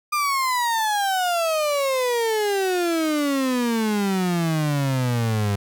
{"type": "exponential sweep", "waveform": "35% pulse", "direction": "down", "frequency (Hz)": [1213, 99.2], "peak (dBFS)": -18, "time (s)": [0.12, 5.56], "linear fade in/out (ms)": 10, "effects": []}